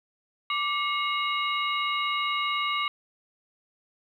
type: tone cluster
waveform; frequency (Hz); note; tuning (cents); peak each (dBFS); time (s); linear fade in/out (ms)
sine; 1168 / 2171 / 2856 / 3821; D6 / C#7 / F7 / A#7; -10 / -37 / +38 / +42; -28 / -30 / -32 / -36; 0.5-2.88; 2
effects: 10-bit